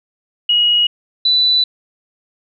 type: tone pair in turn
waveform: sine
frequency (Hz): 2897 / 3979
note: F#7 / B7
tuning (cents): -37 / +12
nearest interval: perfect fourth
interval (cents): 549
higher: second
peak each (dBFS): -10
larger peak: neither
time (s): 0.49-0.87 / 1.25-1.64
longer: second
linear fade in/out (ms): 5
effects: none